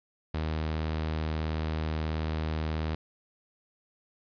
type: tone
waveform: sawtooth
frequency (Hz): 78.5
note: D#2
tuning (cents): +16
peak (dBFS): -25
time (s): 0.34-2.95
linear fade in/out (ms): 5
effects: resampled to 11025 Hz + 10-bit